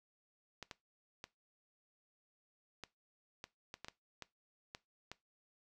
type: clicks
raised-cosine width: 0.2 ms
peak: -28 dBFS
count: 11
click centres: 0.627 / 0.712 / 1.241 / 2.837 / 3.441 / 3.741 / 3.846 / 3.884 / 4.223 / 4.749 / 5.116 s
effects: noise-tail reverb RT60 0.2 s tail -19 dB re dry